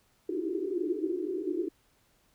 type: band-pass noise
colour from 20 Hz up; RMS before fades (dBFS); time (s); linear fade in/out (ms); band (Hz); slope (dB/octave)
white; -32; 0.29-1.69; 5; 310 to 400; 96
effects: pink hiss -68 dBFS RMS until 2.34 s